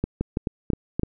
two click trains, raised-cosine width 3 ms, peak -10 / -11 dBFS, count 4 / 4, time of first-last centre 0.04-1.033 / 0.21-0.995 s, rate 3.02 / 3.82 Hz, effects none

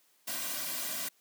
white noise with comb filter, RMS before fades -36 dBFS, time 0.27-1.09 s, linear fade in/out 10 ms, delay 2.3 ms, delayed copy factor -0.95, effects white hiss -68 dBFS RMS until 1.2 s + high-pass 200 Hz 12 dB/octave

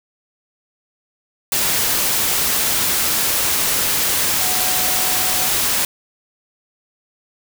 sine tone in noise, 740 Hz, F#5, in tune, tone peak -29 dBFS, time 4.41-5.47 s, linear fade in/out 2 ms, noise white, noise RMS -18 dBFS, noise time 1.52-5.85 s, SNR -14 dB, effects none

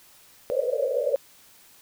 pink band-pass noise, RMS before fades -25 dBFS, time 0.5-1.16 s, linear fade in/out 0 ms, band 480 to 580 Hz, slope 96 dB/octave, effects white hiss -54 dBFS RMS until 1.81 s

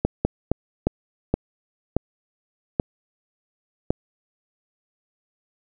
slowing click train, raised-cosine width 2 ms, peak -5 dBFS, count 8, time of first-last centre 0.05-3.905 s, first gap 200 ms, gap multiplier 1.33, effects none

